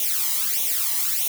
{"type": "noise with flanger", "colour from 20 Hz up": "blue", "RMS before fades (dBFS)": -23, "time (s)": [0, 1.28], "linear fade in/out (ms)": 2, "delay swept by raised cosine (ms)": [0.31, 1.01], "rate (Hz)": 1.6, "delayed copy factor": 0.85, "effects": []}